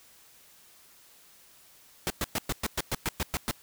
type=noise bursts; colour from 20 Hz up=pink; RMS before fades=-29 dBFS; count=11; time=2.07-3.511 s; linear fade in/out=0 ms; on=31 ms; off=110 ms; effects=white hiss -57 dBFS RMS until 3.62 s